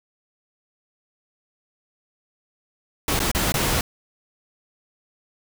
pink noise with dropouts, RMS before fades -22 dBFS, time 3.08-3.81 s, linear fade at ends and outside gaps 2 ms, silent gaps 3.192-3.201 / 3.315-3.348 / 3.521-3.541 s, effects none

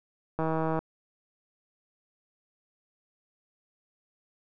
click train, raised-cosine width 1 ms, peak -16 dBFS, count 65, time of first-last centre 0.39-0.79 s, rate 160 Hz, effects none

